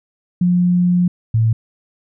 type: tone pair in turn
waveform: sine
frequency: 177.8 / 112.23 Hz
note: F3 / A2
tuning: +31 / +35 cents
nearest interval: minor sixth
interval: 796 cents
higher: first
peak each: -11 dBFS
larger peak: neither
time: 0.41-1.08 / 1.34-1.53 s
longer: first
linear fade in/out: 5 ms
effects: none